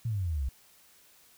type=exponential sweep; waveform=sine; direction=down; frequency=120.6 to 61.74 Hz; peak=-28 dBFS; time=0.05-0.49 s; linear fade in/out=5 ms; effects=white hiss -60 dBFS RMS until 1.37 s